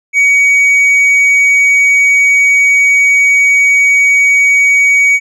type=tone with tanh clipping; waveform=sine; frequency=2255 Hz; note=C#7; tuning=29 cents sharp; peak=-6 dBFS; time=0.13-5.2 s; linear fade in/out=50 ms; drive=4 dB; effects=none